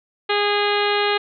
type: harmonic tone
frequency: 411.1 Hz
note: G#4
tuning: 18 cents flat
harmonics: 1 / 2 / 3 / 4 / 5 / 6 / 7 / 8 / 9 / 10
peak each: -21 / -24 / -26 / -27 / -28 / -29 / -29 / -30 / -31 / -31 dBFS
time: 0.29-1.18 s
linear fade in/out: 10 ms
effects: none